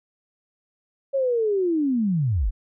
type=linear sweep; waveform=sine; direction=down; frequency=556 to 34.65 Hz; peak=-19 dBFS; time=1.13-2.51 s; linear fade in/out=20 ms; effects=none